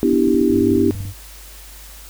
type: chord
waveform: sine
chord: E minor seventh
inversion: second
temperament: equal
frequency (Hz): 246.9 / 293.7 / 329.6 / 392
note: B3 / D4 / E4 / G4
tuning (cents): 0 / 0 / 0 / 0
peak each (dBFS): -18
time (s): 0.03-0.91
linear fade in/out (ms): 0
type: clicks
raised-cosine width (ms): 5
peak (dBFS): -20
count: 12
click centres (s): 0.132 / 0.276 / 0.345 / 0.413 / 0.503 / 0.568 / 0.611 / 0.719 / 0.765 / 0.951 / 1.006 / 1.053
type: tone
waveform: triangle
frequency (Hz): 97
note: G2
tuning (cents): -18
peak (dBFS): -23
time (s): 0.5-1.14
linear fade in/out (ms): 50
effects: added 50 Hz sine -39 dBFS peak until 2.09 s + white hiss -41 dBFS RMS until 2.09 s